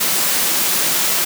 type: high-pass noise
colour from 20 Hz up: white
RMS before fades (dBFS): -17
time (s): 0-1.25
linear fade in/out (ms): 10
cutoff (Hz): 140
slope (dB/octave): 48
effects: none